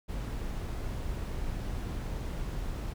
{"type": "noise", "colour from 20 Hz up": "brown", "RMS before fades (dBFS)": -35, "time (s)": [0.08, 2.94], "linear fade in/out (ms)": 20, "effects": []}